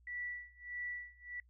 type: tone with tremolo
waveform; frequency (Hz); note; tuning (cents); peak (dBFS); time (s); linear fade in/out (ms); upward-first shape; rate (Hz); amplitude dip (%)
sine; 1957; B6; -16; -38; 0.07-1.4; 2; sine; 1.6; 95
effects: noise-tail reverb RT60 0.1 s tail -24 dB re dry + added 60 Hz sine -63 dBFS peak until 1.49 s